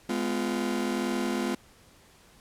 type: chord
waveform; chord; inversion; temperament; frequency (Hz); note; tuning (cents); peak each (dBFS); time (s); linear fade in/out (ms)
40% pulse; F diminished; first; just; 209.5 / 251.4 / 349.2; Ab3 / Cb4 / F4; +15 / +31 / 0; -31 / -30 / -31; 0.09-1.55; 5
effects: pink hiss -57 dBFS RMS until 2.4 s + low-pass 12000 Hz 12 dB/octave